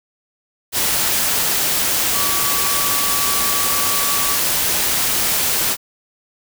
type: tone in noise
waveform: sine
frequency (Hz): 1145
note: D6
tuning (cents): -44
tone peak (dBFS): -25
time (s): 2.11-4.38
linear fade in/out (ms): 50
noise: white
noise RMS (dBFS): -18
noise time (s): 0.72-5.77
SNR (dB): -10
effects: none